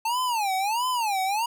square tone with vibrato, 876 Hz, A5, 8 cents flat, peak -24 dBFS, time 0.05-1.46 s, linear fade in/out 5 ms, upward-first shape sine, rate 1.5 Hz, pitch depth 260 cents each way, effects none

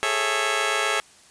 10% pulse chord, A major seventh, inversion third, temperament just, 412.5 / 440 / 550 / 660 Hz, G#4 / A4 / C#5 / E5, -12 / 0 / -14 / +2 cents, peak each -20 dBFS, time 0.03-1 s, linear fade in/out 0 ms, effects white hiss -52 dBFS RMS until 1.3 s + resampled to 22050 Hz

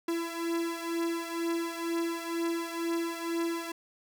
45% pulse beating tone pair, 334.7 / 336.8 Hz, E4 / E4, +26 / +37 cents, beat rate 2.1 Hz, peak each -32 / -35 dBFS, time 0.08-3.72 s, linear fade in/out 5 ms, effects none

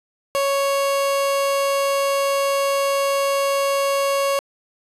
30% pulse tone, 554.4 Hz, C#5, in tune, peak -15 dBFS, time 0.35-4.39 s, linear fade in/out 0 ms, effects resampled to 32000 Hz + 9-bit

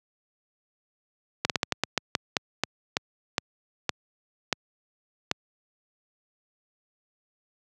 slowing click train, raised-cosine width 0.2 ms, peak -5 dBFS, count 15, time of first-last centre 1.45-5.314 s, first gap 48 ms, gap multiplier 1.24, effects high-pass 100 Hz 12 dB/octave

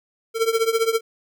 square tone with tremolo, 452.3 Hz, A4, 48 cents sharp, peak -15 dBFS, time 0.34-1.01 s, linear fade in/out 50 ms, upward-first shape triangle, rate 15 Hz, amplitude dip 90%, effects none

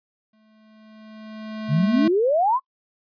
square tone with exponential growth, 217 Hz, A3, 24 cents flat, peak -19 dBFS, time 0.33-2.08 s, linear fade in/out 5 ms, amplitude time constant 380 ms
sine exponential sweep, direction up, 132.6 to 1101 Hz, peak -16 dBFS, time 1.68-2.6 s, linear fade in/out 50 ms
effects noise-tail reverb RT60 0.1 s tail -26 dB re dry + resampled to 11025 Hz

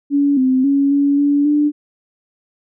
sine tone with pitch steps, 284 / 259.2 / 278.9 / 282.9 / 286.7 / 295.3 Hz, C#4 / C4 / C#4 / C#4 / D4 / D4, +42 / -16 / +11 / +35 / -42 / +10 cents, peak -11 dBFS, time 0.1-1.72 s, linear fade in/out 50 ms, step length 270 ms, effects none

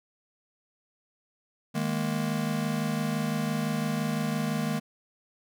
square chord, D# suspended fourth, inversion none, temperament just, 155.56 / 207.4 / 233.3 Hz, D#3 / G#3 / A#3, 0 / -2 / +2 cents, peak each -32 dBFS, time 1.74-4.8 s, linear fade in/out 20 ms, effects none

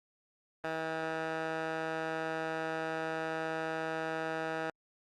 15% pulse tone with band-pass filter, 160.5 Hz, E3, 46 cents flat, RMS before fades -36 dBFS, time 0.64-4.7 s, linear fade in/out 2 ms, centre 1100 Hz, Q 1.3, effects Opus 32 kbps

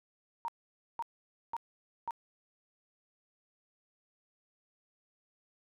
sine tone bursts, 931 Hz, A#5, 2 cents flat, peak -33 dBFS, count 4, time 0.45-2.108 s, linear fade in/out 0 ms, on 32 ms, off 510 ms, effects none

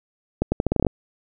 accelerating click train, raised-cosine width 2 ms, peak -6 dBFS, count 10, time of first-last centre 0.42-0.867 s, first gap 100 ms, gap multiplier 0.81, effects none

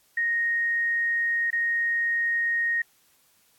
sine tone with dropouts, 1864.7 Hz, A#6, in tune, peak -22 dBFS, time 0.17-2.82 s, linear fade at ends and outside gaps 5 ms, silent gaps 1.505-1.528 s, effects white hiss -63 dBFS RMS until 3.58 s + AAC 64 kbps

